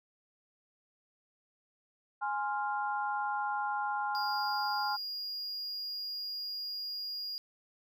sine chord, F minor, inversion first, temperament equal, 830.6 / 1046.5 / 1396.9 Hz, Ab5 / C6 / F6, 0 / 0 / 0 cents, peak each -33 / -38 / -37 dBFS, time 2.21-4.97 s, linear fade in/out 20 ms
triangle tone, 4848 Hz, D#8, 46 cents flat, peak -35 dBFS, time 4.15-7.38 s, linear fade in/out 0 ms
effects none

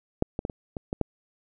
clicks, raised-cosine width 2 ms, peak -8 / -15 / -15 / -22 / -19 / -15 / -10 dBFS, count 7, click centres 0.224 / 0.391 / 0.451 / 0.498 / 0.768 / 0.929 / 1.013 s, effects none

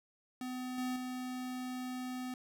square tone with level steps, 253.1 Hz, B3, 43 cents sharp, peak -39 / -35 / -39 dBFS, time 0.41-2.34 s, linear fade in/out 2 ms, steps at 0.78 / 0.96 s, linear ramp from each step 2 ms, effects none

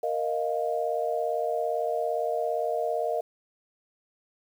sine chord, Bb suspended fourth, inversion none, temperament just, 466.2 / 621.6 / 699.2 Hz, Bb4 / Eb5 / F5, 0 / -2 / +2 cents, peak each -30 / -29 / -30 dBFS, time 0.03-3.21 s, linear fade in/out 5 ms, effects 9-bit

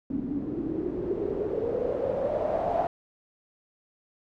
white noise with low-pass filter sweep, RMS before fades -29 dBFS, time 0.1-2.87 s, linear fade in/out 2 ms, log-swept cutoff 260 to 710 Hz, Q 7.9, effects none

